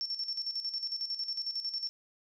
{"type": "tone with tremolo", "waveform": "sine", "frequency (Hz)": 5430, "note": "F8", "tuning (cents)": -50, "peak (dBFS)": -31, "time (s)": [0.01, 1.89], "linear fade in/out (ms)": 0, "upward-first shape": "square", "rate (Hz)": 11, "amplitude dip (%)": 65, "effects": []}